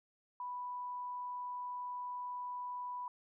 sine tone, 987.8 Hz, B5, in tune, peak -39 dBFS, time 0.4-3.08 s, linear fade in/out 2 ms, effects none

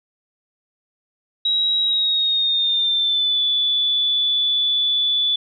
sine tone with pitch glide, 3845 to 3465 Hz, B7 to A7, -47 to -27 cents, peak -16 dBFS, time 1.45-5.36 s, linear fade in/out 5 ms, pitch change -180 cents, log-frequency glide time 1.81-3.42 s, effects none

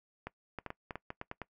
clicks, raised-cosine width 0.5 ms, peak -24 dBFS, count 10, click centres 0.27 / 0.587 / 0.663 / 0.704 / 0.908 / 0.956 / 1.104 / 1.214 / 1.314 / 1.417 s, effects noise-tail reverb RT60 0.1 s tail -21 dB re dry

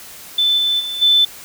sine tone with level steps, 3520 Hz, A7, in tune, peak -12 / -14 / -22 / -9 dBFS, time 0.38-1.25 s, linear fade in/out 5 ms, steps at 0.57 / 0.79 / 1.01 s, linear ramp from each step 20 ms, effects white hiss -37 dBFS RMS until 1.44 s

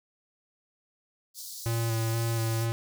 pink high-pass noise, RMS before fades -41 dBFS, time 1.34-2.68 s, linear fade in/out 50 ms, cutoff 4100 Hz, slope 48 dB/octave
square tone with vibrato, 114.1 Hz, A#2, 37 cents flat, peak -27 dBFS, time 1.66-2.72 s, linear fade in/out 0 ms, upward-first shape square, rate 2.1 Hz, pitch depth 15 cents each way
effects none

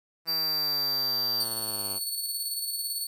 5% pulse linear sweep, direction down, 165.9 to 93.8 Hz, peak -28 dBFS, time 0.25-2 s, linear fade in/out 50 ms
square tone, 4692 Hz, D8, 2 cents flat, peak -26 dBFS, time 0.27-1.45 s, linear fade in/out 20 ms
15% pulse tone with tremolo, 4435 Hz, C#8, in tune, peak -22 dBFS, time 1.4-3.07 s, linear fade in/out 5 ms, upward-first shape square, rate 18 Hz, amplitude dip 35%
effects none

